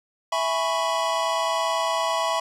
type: chord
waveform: square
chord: C# minor seventh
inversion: first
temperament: equal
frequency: 659.3 / 830.6 / 987.8 / 1108.7 Hz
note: E5 / G#5 / B5 / C#6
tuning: 0 / 0 / 0 / 0 cents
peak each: -27 / -32 / -27 / -29 dBFS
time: 0.32-2.4 s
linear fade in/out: 5 ms
effects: low-pass 8000 Hz 12 dB/octave + 9-bit